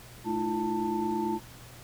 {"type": "tone cluster", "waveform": "sine", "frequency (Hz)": [217, 314, 343.2, 888], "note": ["A3", "D#4", "F4", "A5"], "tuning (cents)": [-24, 16, -30, 16], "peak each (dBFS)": [-33, -35, -31, -32], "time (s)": [0.24, 1.4], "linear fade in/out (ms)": 50, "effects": ["added 120 Hz sine -50 dBFS peak until 1.83 s", "pink hiss -50 dBFS RMS until 1.83 s"]}